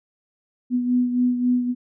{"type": "beating tone pair", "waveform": "sine", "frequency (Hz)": [246.9, 250.6], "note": ["B3", "B3"], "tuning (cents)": [0, 25], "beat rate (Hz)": 3.7, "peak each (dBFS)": [-18, -26], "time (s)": [0.7, 1.75], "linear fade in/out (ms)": 50, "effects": []}